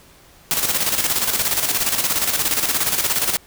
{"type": "noise with tremolo", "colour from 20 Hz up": "white", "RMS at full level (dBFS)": -18, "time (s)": [0.51, 3.37], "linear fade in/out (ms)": 0, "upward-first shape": "square", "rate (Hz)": 17, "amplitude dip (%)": 55, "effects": ["pink hiss -49 dBFS RMS until 3.46 s"]}